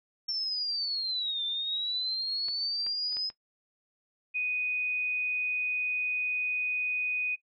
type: linear two-way sweep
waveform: sine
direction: down then up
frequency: 5430 to 3548 to 5100 Hz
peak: -29 dBFS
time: 0.28-3.3 s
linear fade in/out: 10 ms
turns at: 1.44 s
type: clicks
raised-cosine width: 0.3 ms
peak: -30 / -29 / -39 / -29 / -32 dBFS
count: 5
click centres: 2.485 / 2.866 / 3.126 / 3.169 / 3.301 s
type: tone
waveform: sine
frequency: 2489 Hz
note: D#7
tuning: in tune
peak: -28 dBFS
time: 4.34-7.36 s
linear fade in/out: 20 ms
effects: noise-tail reverb RT60 0.1 s tail -17 dB re dry